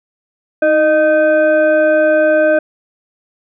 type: tone with frequency modulation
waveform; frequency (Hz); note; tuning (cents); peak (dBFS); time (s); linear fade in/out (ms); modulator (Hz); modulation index
sine; 614; D#5; -23; -8; 0.62-2.59; 5; 930; 0.72
effects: none